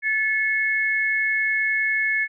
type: tone pair together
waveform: sine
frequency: 1734.2 / 2185 Hz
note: A6 / C#7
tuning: -26 / -26 cents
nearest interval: major third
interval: 400 cents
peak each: -22 dBFS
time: 0.02-2.28 s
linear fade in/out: 50 ms
effects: none

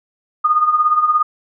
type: tone with tremolo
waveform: sine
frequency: 1228 Hz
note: D#6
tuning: 23 cents flat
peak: -8 dBFS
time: 0.44-1.23 s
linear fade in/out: 10 ms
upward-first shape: triangle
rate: 17 Hz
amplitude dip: 75%
effects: none

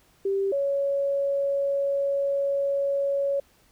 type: tone pair in turn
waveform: sine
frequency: 392 / 557.9 Hz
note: G4 / C#5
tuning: 0 / +11 cents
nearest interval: tritone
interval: 611 cents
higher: second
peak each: -22 dBFS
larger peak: neither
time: 0.25-0.52 / 0.52-3.4 s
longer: second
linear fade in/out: 5 ms
effects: pink hiss -61 dBFS RMS until 3.71 s

